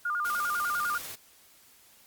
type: tone with vibrato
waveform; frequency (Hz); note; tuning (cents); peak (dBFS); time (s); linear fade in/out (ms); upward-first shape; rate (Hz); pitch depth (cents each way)
sine; 1309; E6; -13; -27; 0.05-0.98; 5; square; 10; 150
type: noise with tremolo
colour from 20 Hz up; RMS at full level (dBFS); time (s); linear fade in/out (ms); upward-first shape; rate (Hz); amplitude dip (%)
white; -39; 0.24-1.16; 20; sine; 20; 25
effects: white hiss -58 dBFS RMS until 2.06 s + Opus 48 kbps